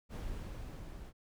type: noise with level ramp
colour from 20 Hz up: brown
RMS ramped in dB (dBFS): -40 to -48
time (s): 0.09-1.13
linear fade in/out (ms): 50
effects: none